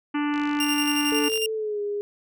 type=harmonic tone; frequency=293.7 Hz; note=D4; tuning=in tune; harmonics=1 / 3 / 4 / 5 / 6 / 7 / 8 / 9 / 10; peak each=-23 / -33 / -35 / -37 / -39 / -40 / -41 / -42 / -43 dBFS; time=0.14-1.29 s; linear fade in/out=10 ms
type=click train; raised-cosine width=0.2 ms; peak=-23 dBFS; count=55; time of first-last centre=0.34-1.376 s; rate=52.1 Hz
type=tone with tremolo; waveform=sawtooth; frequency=2794 Hz; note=F7; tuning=in tune; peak=-20 dBFS; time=0.6-1.46 s; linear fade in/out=2 ms; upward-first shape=square; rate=11 Hz; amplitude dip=45%
type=tone with pitch glide; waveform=sine; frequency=440 to 410.5 Hz; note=A4 to G#4; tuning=0 to -20 cents; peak=-25 dBFS; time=1.12-2.01 s; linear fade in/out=0 ms; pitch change=-120 cents; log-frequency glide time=1.54-1.81 s
effects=none